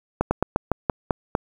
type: slowing click train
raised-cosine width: 1 ms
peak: -5 dBFS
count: 8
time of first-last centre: 0.21-1.351 s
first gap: 100 ms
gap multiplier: 1.16
effects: 7-bit